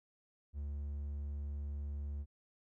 triangle tone, 72 Hz, D2, 34 cents flat, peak -36 dBFS, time 0.53-2.26 s, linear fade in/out 50 ms, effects none

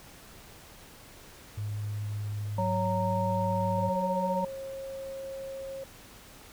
sine tone with pitch glide, 104.6 to 103.58 Hz, G#2 to G#2, +13 to -4 cents, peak -31 dBFS, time 1.57-3.9 s, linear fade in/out 10 ms, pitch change -17 cents, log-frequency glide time 1.75-3.22 s
harmonic tone, 185 Hz, F#3, in tune, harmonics 1 / 3 / 5, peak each -32 / -31 / -30 dBFS, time 2.58-4.45 s, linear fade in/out 5 ms
sine tone, 540 Hz, C#5, 45 cents flat, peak -36 dBFS, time 3.78-5.84 s, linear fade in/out 5 ms
effects pink hiss -51 dBFS RMS until 6.52 s

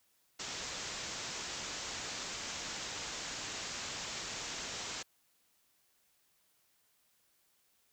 white low-pass noise, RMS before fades -42 dBFS, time 0.39-5.03 s, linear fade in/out 10 ms, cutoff 7500 Hz, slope 96 dB/octave, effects white hiss -73 dBFS RMS until 7.92 s

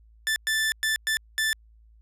sawtooth tone bursts at uneven times, 1760 Hz, A6, in tune, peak -19 dBFS, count 5, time 0.27-0.36 / 0.47-0.72 / 0.83-0.96 / 1.07-1.17 / 1.38-1.53 s, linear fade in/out 0 ms, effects added 55 Hz sine -52 dBFS peak until 2.01 s + resampled to 32000 Hz

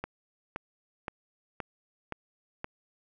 click train, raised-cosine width 0.5 ms, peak -19 dBFS, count 6, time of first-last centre 0.04-2.644 s, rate 1.92 Hz, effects none

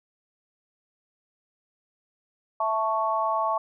sine chord, A major, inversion second, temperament equal, 659.3 / 880 / 1108.7 Hz, E5 / A5 / C#6, 0 / 0 / 0 cents, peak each -28 / -27 / -26 dBFS, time 2.6-3.58 s, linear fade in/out 5 ms, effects none

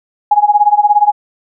sine tone with tremolo, 830.6 Hz, G#5, in tune, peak -3 dBFS, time 0.31-1.12 s, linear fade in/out 5 ms, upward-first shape sine, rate 17 Hz, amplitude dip 90%, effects none

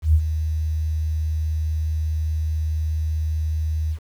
sine tone with ADSR envelope, 78.2 Hz, D#2, 9 cents sharp, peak -10 dBFS, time 0.02-3.99 s, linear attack 120 ms, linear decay 62 ms, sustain -10 dB, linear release 75 ms, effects 8-bit

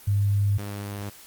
sine / sawtooth tone pair in turn, 101 / 101.64 Hz, G#2 / G#2, -48 / -37 cents, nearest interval unison, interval 11 cents, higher second, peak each -19 / -27 dBFS, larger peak first, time 0.07-0.58 / 0.58-1.1 s, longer second, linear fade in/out 10 ms, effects white hiss -48 dBFS RMS until 1.26 s + Opus 32 kbps

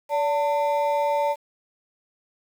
triangle ring-modulated tone, 736 Hz, F#5, 9 cents flat, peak -15 dBFS, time 0.09-1.36 s, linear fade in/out 50 ms, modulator 160 Hz, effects 8-bit

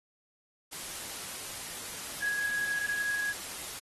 sine tone in noise, 1661.2 Hz, G#6, in tune, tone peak -29 dBFS, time 2.21-3.33 s, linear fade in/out 20 ms, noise white, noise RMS -40 dBFS, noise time 0.71-3.8 s, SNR +8 dB, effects AAC 32 kbps

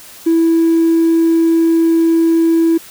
sine tone with hard clipping, 329.6 Hz, E4, in tune, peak -9 dBFS, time 0.26-2.78 s, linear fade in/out 10 ms, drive 1 dB, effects white hiss -37 dBFS RMS until 2.9 s

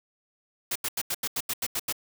white noise bursts, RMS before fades -29 dBFS, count 10, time 0.71-1.926 s, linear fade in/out 5 ms, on 46 ms, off 84 ms, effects none

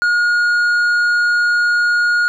sine tone with tanh clipping, 1436 Hz, F6, 48 cents sharp, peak -13 dBFS, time 0.02-2.28 s, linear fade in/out 0 ms, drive 6 dB, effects none

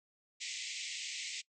pink band-pass noise, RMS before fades -42 dBFS, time 0.4-1.42 s, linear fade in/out 20 ms, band 2000 to 8000 Hz, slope 96 dB/octave, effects noise-tail reverb RT60 0.1 s tail -21 dB re dry

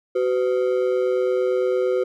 triangle ring-modulated tone, 440 Hz, A4, in tune, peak -13 dBFS, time 0.15-2.04 s, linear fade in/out 10 ms, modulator 64.4 Hz, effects none

